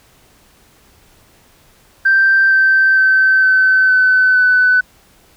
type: tone with pitch steps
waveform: sine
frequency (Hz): 1568 / 1554.5 / 1541.1 / 1527.8 / 1514.6 / 1501.5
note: G6 / G6 / G6 / G6 / F#6 / F#6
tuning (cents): 0 / -15 / -30 / -45 / +40 / +25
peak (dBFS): -7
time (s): 2.05-4.81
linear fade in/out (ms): 10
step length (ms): 460
effects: tanh soft clip ceiling -3 dBFS + pink hiss -50 dBFS RMS until 5.36 s